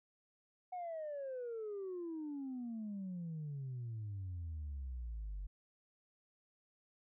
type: exponential sweep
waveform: sine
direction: down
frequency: 740 to 46 Hz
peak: -39 dBFS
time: 0.72-5.47 s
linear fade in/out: 10 ms
effects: tanh soft clip ceiling -38 dBFS